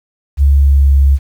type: tone with pitch glide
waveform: sine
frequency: 70 to 69 Hz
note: C#2 to C#2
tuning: +18 to -7 cents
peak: -5 dBFS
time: 0.37-1.19 s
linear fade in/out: 50 ms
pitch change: -25 cents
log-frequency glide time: 0.51-0.95 s
effects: 7-bit